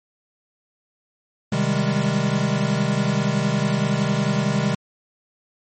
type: chord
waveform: square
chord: Ab major seventh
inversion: first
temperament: equal with one note detuned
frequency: 130.81 / 155.56 / 196 / 206.8 Hz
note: C3 / Eb3 / G3 / Ab3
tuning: 0 / 0 / 0 / -7 cents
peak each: -25 dBFS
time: 1.52-4.75 s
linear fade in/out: 5 ms
effects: MP3 32 kbps